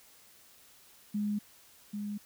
sine tone pair in turn, 207.7 / 206.4 Hz, G#3 / G#3, 0 / -10 cents, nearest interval unison, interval 10 cents, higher first, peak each -29 / -34 dBFS, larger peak first, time 1.14-1.39 / 1.93-2.18 s, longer neither, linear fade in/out 10 ms, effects white hiss -59 dBFS RMS until 2.25 s

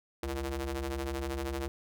sawtooth ring-modulated tone, 134.4 Hz, C3, 47 cents sharp, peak -26 dBFS, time 0.23-1.68 s, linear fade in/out 0 ms, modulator 208 Hz, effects none

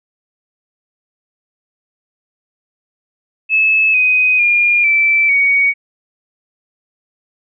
sine tone with pitch steps, 2600 / 2506 / 2415 / 2327 / 2243 Hz, E7 / D#7 / D7 / D7 / C#7, -24 / +12 / +48 / -17 / +20 cents, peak -9 dBFS, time 3.49-5.74 s, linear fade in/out 50 ms, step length 450 ms, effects none

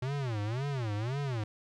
square tone with vibrato, 121.5 Hz, B2, 28 cents flat, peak -32 dBFS, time 0.02-1.44 s, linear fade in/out 5 ms, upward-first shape sine, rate 1.9 Hz, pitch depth 290 cents each way, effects low-pass 5000 Hz 12 dB/octave + 12-bit

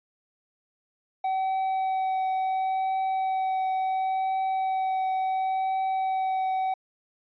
triangle tone with vibrato, 760 Hz, F#5, 46 cents sharp, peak -22 dBFS, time 1.24-6.74 s, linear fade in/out 5 ms, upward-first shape triangle, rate 0.71 Hz, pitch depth 9 cents each way, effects resampled to 11025 Hz

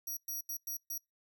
15% pulse tone bursts at uneven times, 5750 Hz, F8, 50 cents sharp, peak -31 dBFS, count 5, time 0.07-0.17 / 0.28-0.41 / 0.49-0.57 / 0.67-0.77 / 0.9-0.98 s, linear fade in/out 5 ms, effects noise-tail reverb RT60 0.2 s tail -26 dB re dry

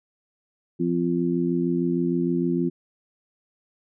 harmonic tone, 86.5 Hz, F2, 16 cents flat, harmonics 2 / 3 / 4, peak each -25 / -25 / -25 dBFS, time 0.79-2.7 s, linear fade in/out 20 ms, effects none

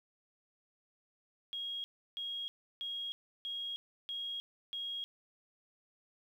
sine tone bursts, 3280 Hz, G#7, 22 cents flat, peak -37 dBFS, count 6, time 1.53-5.04 s, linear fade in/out 0 ms, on 310 ms, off 330 ms, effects 11-bit

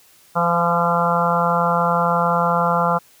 harmonic tone with a mistuned harmonic, 171 Hz, F3, 36 cents flat, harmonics 1 / 3 / 4 / 5 / 6 / 7 / 8, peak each -23 / -23 / -23 / -23 / -23 / -23 / -23 dBFS, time 0.35-2.99 s, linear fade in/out 20 ms, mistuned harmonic 4, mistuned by +16 cents, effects white hiss -52 dBFS RMS until 3.2 s

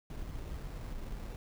brown noise with sample-and-hold, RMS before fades -41 dBFS, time 0.1-1.36 s, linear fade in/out 2 ms, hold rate 3150 Hz, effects none

